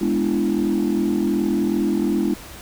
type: chord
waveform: sine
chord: E dominant seventh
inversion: first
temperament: equal with one note detuned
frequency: 207.7 / 246.9 / 293.7 / 336.4 Hz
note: G#3 / B3 / D4 / E4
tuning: 0 / 0 / 0 / +35 cents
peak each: -21 / -24 / -22 / -21 dBFS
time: 0.01-2.34 s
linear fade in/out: 5 ms
effects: tanh soft clip ceiling -12 dBFS + pink hiss -39 dBFS RMS until 2.61 s